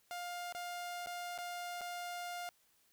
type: tone with dropouts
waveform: sawtooth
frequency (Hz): 705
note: F5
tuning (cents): +16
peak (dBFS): -37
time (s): 0.11-2.49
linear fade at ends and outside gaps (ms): 0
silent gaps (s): 0.524-0.549 / 1.061-1.071 / 1.378-1.386 / 1.81-1.815
effects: white hiss -72 dBFS RMS until 2.92 s